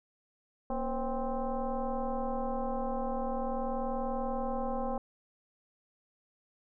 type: tone with frequency modulation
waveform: sine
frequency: 277.2 Hz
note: C#4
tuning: in tune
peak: -30 dBFS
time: 0.7-4.98 s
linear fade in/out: 2 ms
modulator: 257 Hz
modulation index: 2.6
effects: none